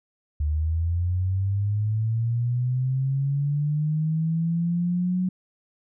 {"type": "linear sweep", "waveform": "sine", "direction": "up", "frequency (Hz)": [73.42, 185], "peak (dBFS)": -21, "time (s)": [0.4, 5.29], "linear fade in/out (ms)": 5, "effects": []}